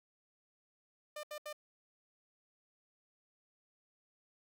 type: tone bursts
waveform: sawtooth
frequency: 600 Hz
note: D5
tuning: 37 cents sharp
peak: -38 dBFS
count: 3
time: 1.16-1.529 s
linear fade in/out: 5 ms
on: 73 ms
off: 75 ms
effects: none